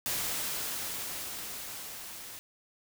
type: noise with level ramp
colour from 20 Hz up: white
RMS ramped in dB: -32 to -45 dBFS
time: 0.06-2.39 s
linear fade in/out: 0 ms
effects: none